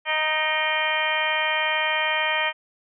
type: harmonic tone with a mistuned harmonic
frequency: 311.1 Hz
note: D#4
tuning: in tune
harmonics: 2 / 3 / 4 / 5 / 6 / 7 / 8 / 9 / 10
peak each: -30 / -28 / -32 / -34 / -26 / -31 / -28 / -38 / -29 dBFS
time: 0.05-2.53 s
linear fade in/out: 50 ms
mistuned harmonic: 8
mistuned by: -58 cents
effects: none